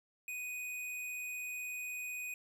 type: tone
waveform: square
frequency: 2489 Hz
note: D#7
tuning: in tune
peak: -40 dBFS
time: 0.28-2.34 s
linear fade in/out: 2 ms
effects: none